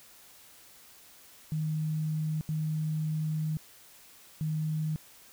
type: tone bursts at uneven times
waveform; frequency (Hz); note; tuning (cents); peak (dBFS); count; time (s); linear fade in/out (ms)
sine; 155.56; D#3; 0; -28; 3; 1.52-2.41 / 2.49-3.57 / 4.41-4.96; 0
effects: white hiss -55 dBFS RMS until 5.32 s